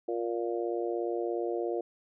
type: harmonic tone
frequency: 117 Hz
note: A#2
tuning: 7 cents sharp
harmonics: 3 / 4 / 5 / 6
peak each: -32 / -34 / -38 / -39 dBFS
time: 0.08-1.81 s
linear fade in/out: 5 ms
effects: none